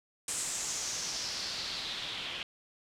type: noise with low-pass filter sweep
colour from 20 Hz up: white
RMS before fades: -37 dBFS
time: 0.28-2.43 s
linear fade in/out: 2 ms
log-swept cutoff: 8400 to 3000 Hz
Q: 3.6
effects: none